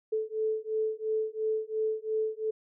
sine beating tone pair, 435.3 / 438.2 Hz, A4 / A4, -19 / -7 cents, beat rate 2.9 Hz, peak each -31 dBFS, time 0.12-2.51 s, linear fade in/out 10 ms, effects none

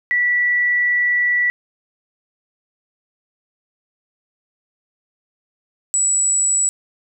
sine tone pair in turn, 1955 / 7852 Hz, B6 / B8, -18 / -11 cents, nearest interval 2 octaves, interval 2407 cents, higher second, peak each -14 dBFS, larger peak neither, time 0.11-1.5 / 5.94-6.69 s, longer first, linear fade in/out 0 ms, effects none

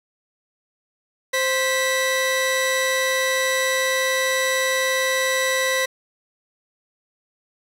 sawtooth tone pair together, 523.3 / 1962.1 Hz, C5 / B6, 0 / -12 cents, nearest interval octave + major seventh, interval 2288 cents, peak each -18 dBFS, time 1.33-5.86 s, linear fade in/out 10 ms, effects low-pass 12000 Hz 12 dB/octave + 8-bit

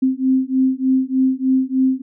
sine beating tone pair, 260 / 263.3 Hz, C4 / C4, -11 / +11 cents, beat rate 3.3 Hz, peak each -17 dBFS, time 0.02-2.02 s, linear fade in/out 10 ms, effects none

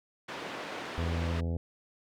pink band-pass noise, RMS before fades -40 dBFS, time 0.28-1.41 s, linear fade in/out 10 ms, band 310 to 3100 Hz, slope 12 dB/octave
harmonic tone, 83.9 Hz, E2, 31 cents sharp, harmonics 1 / 2 / 3 / 4 / 5 / 6 / 7 / 8 / 9 / 10, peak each -30 / -37 / -40 / -48 / -46 / -44 / -51 / -53 / -58 / -59 dBFS, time 0.98-1.57 s, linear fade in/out 0 ms
effects none

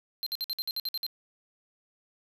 square tone bursts, 4146 Hz, C8, 17 cents flat, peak -30 dBFS, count 10, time 0.23-1.065 s, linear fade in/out 0 ms, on 34 ms, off 55 ms, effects none

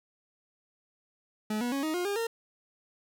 40% pulse tone with pitch steps, 214 / 243 / 275.9 / 313.3 / 355.8 / 404 / 458.7 Hz, A3 / B3 / C#4 / D#4 / F4 / G#4 / A#4, -48 / -28 / -8 / +12 / +32 / -48 / -28 cents, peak -28 dBFS, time 1.5-2.27 s, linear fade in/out 5 ms, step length 110 ms, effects none

